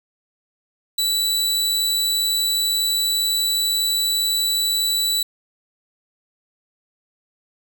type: tone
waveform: sawtooth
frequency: 3951 Hz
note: B7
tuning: in tune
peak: -15 dBFS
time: 0.98-5.23 s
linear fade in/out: 5 ms
effects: 8-bit